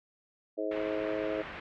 harmonic tone, 106.3 Hz, G#2, 41 cents sharp, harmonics 3 / 4 / 5 / 6, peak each -36 / -36 / -36 / -36 dBFS, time 0.57-1.43 s, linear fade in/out 20 ms
white low-pass noise, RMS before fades -43 dBFS, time 0.71-1.6 s, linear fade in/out 5 ms, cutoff 2400 Hz, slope 24 dB/octave
effects none

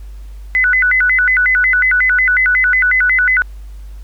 sine tone with vibrato, 1732 Hz, A6, 28 cents flat, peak -9 dBFS, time 0.55-3.42 s, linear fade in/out 0 ms, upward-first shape square, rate 5.5 Hz, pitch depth 270 cents each way, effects added 50 Hz sine -28 dBFS peak until 4.03 s + pink hiss -51 dBFS RMS until 4.03 s

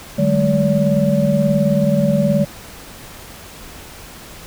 sine tone cluster, 151.5 / 193.5 / 212.3 / 572 Hz, D#3 / G3 / G#3 / D5, -46 / -22 / +38 / -46 cents, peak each -18 dBFS, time 0.18-2.45 s, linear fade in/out 10 ms, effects pink hiss -37 dBFS RMS until 4.46 s

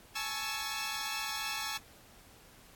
10% pulse chord, A major seventh, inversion third, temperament equal with one note detuned, 835.9 / 880 / 1108.7 / 1318.5 Hz, G#5 / A5 / C#6 / E6, +11 / 0 / 0 / 0 cents, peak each -32 dBFS, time 0.15-1.78 s, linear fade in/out 10 ms, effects pink hiss -58 dBFS RMS until 2.75 s + AAC 64 kbps

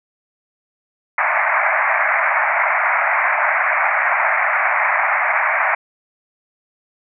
white band-pass noise, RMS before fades -17 dBFS, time 1.18-5.75 s, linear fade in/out 5 ms, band 610 to 2300 Hz, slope 96 dB/octave, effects none

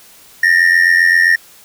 triangle ring-modulated tone, 1835 Hz, A#6, 28 cents flat, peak -3 dBFS, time 0.43-1.36 s, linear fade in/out 5 ms, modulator 43.8 Hz, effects white hiss -43 dBFS RMS until 1.64 s

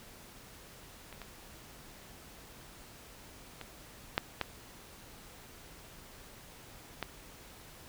clicks, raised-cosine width 0.3 ms, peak -30 / -29 / -26 / -11 / -15 / -18 dBFS, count 6, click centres 1.127 / 1.217 / 3.613 / 4.179 / 4.413 / 7.027 s, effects pink hiss -53 dBFS RMS until 7.88 s

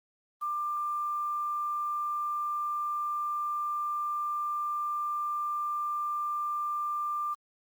sine tone with quantisation, 1190 Hz, D6, 22 cents sharp, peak -29 dBFS, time 0.41-7.35 s, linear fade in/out 20 ms, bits 9, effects Opus 32 kbps

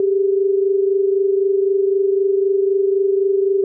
sine tone pair together, 390 / 413.9 Hz, G4 / G#4, -9 / -6 cents, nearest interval minor second, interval 103 cents, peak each -14 / -21 dBFS, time 0-3.64 s, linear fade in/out 2 ms, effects none

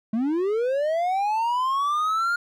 triangle linear sweep, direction up, 210.9 to 1422 Hz, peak -19 dBFS, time 0.13-2.36 s, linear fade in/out 5 ms, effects none

